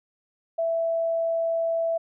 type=tone; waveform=sine; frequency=662 Hz; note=E5; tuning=7 cents sharp; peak=-22 dBFS; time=0.58-1.98 s; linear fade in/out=10 ms; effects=none